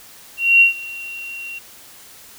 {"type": "tone with ADSR envelope", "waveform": "sine", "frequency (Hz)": 2747, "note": "F7", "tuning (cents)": -29, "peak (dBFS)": -6, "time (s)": [0.37, 1.59], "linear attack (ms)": 240, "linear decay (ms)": 120, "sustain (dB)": -22, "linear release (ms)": 9, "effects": ["white hiss -43 dBFS RMS until 2.38 s"]}